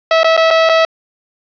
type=tone with dropouts; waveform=sawtooth; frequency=650 Hz; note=E5; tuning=24 cents flat; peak=-4 dBFS; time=0.11-0.85 s; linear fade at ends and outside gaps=2 ms; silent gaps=0.233-0.244 / 0.367-0.375 / 0.505-0.509 / 0.691-0.695 s; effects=resampled to 11025 Hz + 7-bit